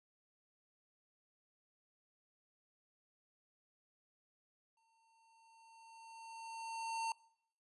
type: tone with exponential growth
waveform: square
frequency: 907 Hz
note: A#5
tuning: 48 cents flat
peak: -36 dBFS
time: 4.77-7.12 s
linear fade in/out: 2 ms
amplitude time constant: 510 ms
effects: noise-tail reverb RT60 0.7 s tail -23 dB re dry + resampled to 24000 Hz